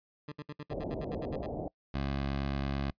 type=tone bursts; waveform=20% pulse; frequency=148.2 Hz; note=D3; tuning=16 cents sharp; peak=-34 dBFS; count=12; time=0.28-1.464 s; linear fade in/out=5 ms; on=40 ms; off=64 ms
type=low-pass noise; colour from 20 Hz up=white; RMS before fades=-37 dBFS; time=0.71-1.68 s; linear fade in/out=2 ms; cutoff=700 Hz; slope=48 dB/octave
type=tone; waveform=15% pulse; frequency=69 Hz; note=C#2; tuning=7 cents flat; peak=-25 dBFS; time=1.94-2.91 s; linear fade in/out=5 ms
effects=noise-tail reverb RT60 0.1 s tail -24 dB re dry + resampled to 11025 Hz